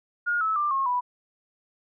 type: tone with pitch steps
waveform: sine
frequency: 1427 / 1301 / 1186.2 / 1081.5 / 986 Hz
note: F6 / E6 / D6 / C#6 / B5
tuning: +37 / -23 / +17 / -43 / -3 cents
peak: -22 dBFS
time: 0.26-1.01 s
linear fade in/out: 20 ms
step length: 150 ms
effects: none